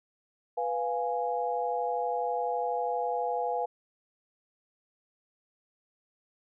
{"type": "chord", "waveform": "sine", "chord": "F diminished", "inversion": "second", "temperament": "equal", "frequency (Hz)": [493.9, 698.5, 830.6], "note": ["Cb5", "F5", "Ab5"], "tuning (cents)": [0, 0, 0], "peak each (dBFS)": -32, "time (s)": [0.57, 3.66], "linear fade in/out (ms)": 10, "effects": []}